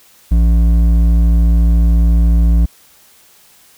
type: tone with hard clipping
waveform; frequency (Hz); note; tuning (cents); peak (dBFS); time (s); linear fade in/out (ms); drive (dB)
sine; 57; A#1; -38; -9; 0.31-2.66; 10; 8
effects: white hiss -47 dBFS RMS until 3.77 s